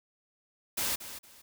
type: noise with echo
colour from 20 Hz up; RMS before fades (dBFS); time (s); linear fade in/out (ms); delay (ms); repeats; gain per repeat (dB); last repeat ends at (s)
white; -31; 0.77-0.96; 10; 230; 2; -12; 1.42
effects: none